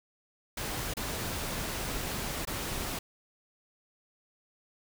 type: noise with dropouts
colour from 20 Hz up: pink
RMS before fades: -35 dBFS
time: 0.57-2.99 s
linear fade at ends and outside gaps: 5 ms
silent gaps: 0.938-0.968 / 2.452-2.472 s
effects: none